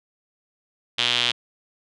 sawtooth tone with band-pass filter, 121 Hz, B2, 35 cents flat, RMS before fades -22 dBFS, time 0.98-1.32 s, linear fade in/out 10 ms, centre 3300 Hz, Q 4.4, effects resampled to 24000 Hz

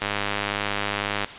click train, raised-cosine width 0.3 ms, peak -8 dBFS, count 126, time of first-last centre 0.02-1.245 s, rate 102 Hz, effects white hiss -38 dBFS RMS until 1.38 s + resampled to 8000 Hz

